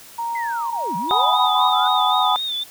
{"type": "tone with pitch glide", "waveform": "sine", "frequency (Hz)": [932.3, 993.5], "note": ["A#5", "B5"], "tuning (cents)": [0, 10], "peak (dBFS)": -22, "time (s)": [0.18, 1.68], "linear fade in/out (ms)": 10, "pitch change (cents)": 110, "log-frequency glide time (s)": [0.72, 1.5]}
{"type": "linear two-way sweep", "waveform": "sine", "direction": "down then up", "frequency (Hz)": [2093, 155.56, 1492], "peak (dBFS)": -28, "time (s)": [0.35, 1.88], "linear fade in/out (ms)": 5, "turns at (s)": 0.96}
{"type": "tone with vibrato", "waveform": "sine", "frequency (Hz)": 3598, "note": "A7", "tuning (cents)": 38, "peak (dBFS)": -22, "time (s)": [1.09, 2.64], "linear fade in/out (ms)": 10, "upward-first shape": "sine", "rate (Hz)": 3.9, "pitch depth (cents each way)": 65}
{"type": "chord", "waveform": "sine", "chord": "G# minor seventh", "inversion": "third", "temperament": "just", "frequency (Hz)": [747.5, 830.6, 996.7, 1245.9], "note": ["F#5", "G#5", "B5", "D#6"], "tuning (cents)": [17, 0, 16, 2], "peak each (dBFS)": -21, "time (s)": [1.11, 2.36], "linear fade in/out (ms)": 0}
{"effects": ["white hiss -43 dBFS RMS until 2.7 s"]}